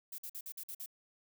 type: noise bursts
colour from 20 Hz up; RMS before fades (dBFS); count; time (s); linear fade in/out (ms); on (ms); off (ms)
violet; -44; 7; 0.12-0.861; 5; 63; 50
effects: none